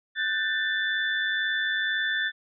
sine tone cluster, 1497 / 1579 / 1773 / 3502 Hz, F#6 / G6 / A6 / A7, +20 / +12 / +13 / -9 cents, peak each -33 / -33 / -26 / -32 dBFS, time 0.15-2.32 s, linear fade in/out 50 ms, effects none

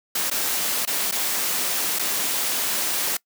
white noise with dropouts, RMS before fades -24 dBFS, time 0.15-3.17 s, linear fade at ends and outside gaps 5 ms, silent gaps 0.301-0.312 / 0.853-0.873 / 1.113-1.121 / 1.988-1.993 s, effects noise-tail reverb RT60 0.1 s tail -23 dB re dry + high-pass 200 Hz 12 dB/octave

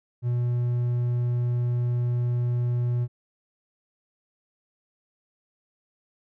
triangle tone, 121.4 Hz, B2, 29 cents flat, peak -20 dBFS, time 0.22-3.08 s, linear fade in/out 50 ms, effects none

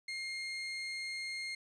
30% pulse tone, 2128 Hz, C7, 29 cents sharp, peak -35 dBFS, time 0.08-1.55 s, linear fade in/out 5 ms, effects resampled to 22050 Hz + 11-bit

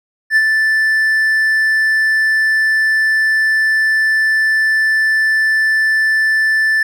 triangle tone with ADSR envelope, 1760 Hz, A6, in tune, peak -5 dBFS, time 0.3-6.83 s, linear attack 62 ms, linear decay 48 ms, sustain -4 dB, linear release 4 ms, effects none

